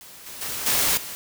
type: noise with level steps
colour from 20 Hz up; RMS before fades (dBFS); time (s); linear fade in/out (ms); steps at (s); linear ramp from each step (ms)
white; -44 / -38 / -30 / -21 / -35; 0.01-1.15; 0; 0.26 / 0.41 / 0.66 / 0.97; 5
effects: none